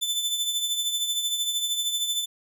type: tone with tremolo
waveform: sawtooth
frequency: 3520 Hz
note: A7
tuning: in tune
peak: -19 dBFS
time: 0.01-2.26 s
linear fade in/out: 20 ms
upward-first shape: triangle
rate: 13 Hz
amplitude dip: 60%
effects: none